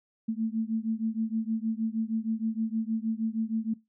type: beating tone pair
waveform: sine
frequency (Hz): 220 / 226.4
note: A3 / A3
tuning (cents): 0 / +50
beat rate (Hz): 6.4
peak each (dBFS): -30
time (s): 0.28-3.74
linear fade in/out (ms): 10
effects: noise-tail reverb RT60 0.2 s tail -20 dB re dry